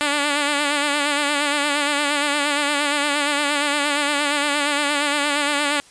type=tone with vibrato; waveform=5% pulse; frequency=290.1 Hz; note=D4; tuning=21 cents flat; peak=-7 dBFS; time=0.01-5.8 s; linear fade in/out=0 ms; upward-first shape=sine; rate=8.6 Hz; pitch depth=49 cents each way; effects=white hiss -49 dBFS RMS until 5.9 s + resampled to 22050 Hz